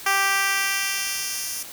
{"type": "tone with high-pass filter sweep", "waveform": "10% pulse", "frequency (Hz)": 392, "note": "G4", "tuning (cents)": 0, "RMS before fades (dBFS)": -24, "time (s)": [0.06, 1.63], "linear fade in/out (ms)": 5, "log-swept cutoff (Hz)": [850, 7100], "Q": 0.82, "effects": ["white hiss -39 dBFS RMS until 1.72 s"]}